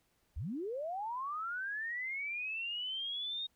sine linear sweep, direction up, 50 to 3729 Hz, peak -36 dBFS, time 0.36-3.47 s, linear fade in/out 10 ms, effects pink hiss -75 dBFS RMS until 3.55 s

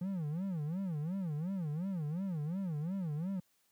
triangle tone with vibrato, 170 Hz, F3, 46 cents flat, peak -32 dBFS, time 0.01-3.4 s, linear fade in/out 5 ms, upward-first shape sine, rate 2.8 Hz, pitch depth 260 cents each way, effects white hiss -74 dBFS RMS until 3.71 s + high-pass 80 Hz 12 dB/octave

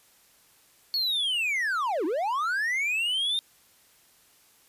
triangle linear two-way sweep, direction down then up, 4435 to 291.5 to 3681 Hz, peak -23 dBFS, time 0.94-3.39 s, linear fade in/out 0 ms, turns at 2.05 s, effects white hiss -60 dBFS RMS until 4.68 s + resampled to 32000 Hz

